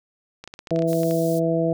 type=clicks; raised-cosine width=0.2 ms; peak=-20 dBFS; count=12; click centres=0.44 / 0.476 / 0.539 / 0.591 / 0.672 / 0.707 / 0.761 / 0.791 / 0.822 / 0.931 / 1.033 / 1.11 s
type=harmonic tone; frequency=164.81 Hz; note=E3; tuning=in tune; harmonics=1 / 2 / 3 / 4; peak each=-24 / -24 / -24 / -24 dBFS; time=0.71-1.73 s; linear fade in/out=2 ms
type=high-pass noise; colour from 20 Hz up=white; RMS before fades=-39 dBFS; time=0.87-1.4 s; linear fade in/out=20 ms; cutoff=4300 Hz; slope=24 dB/octave
effects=none